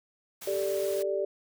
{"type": "noise", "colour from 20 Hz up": "white", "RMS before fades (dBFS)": -42, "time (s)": [0.41, 1.03], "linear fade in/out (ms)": 10}
{"type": "chord", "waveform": "sine", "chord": "G suspended second", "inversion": "none", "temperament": "equal", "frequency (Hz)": [392, 440, 587.3], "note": ["G4", "A4", "D5"], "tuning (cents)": [0, 0, 0], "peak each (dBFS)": [-30, -35, -30], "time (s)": [0.47, 1.25], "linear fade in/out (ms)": 5}
{"effects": []}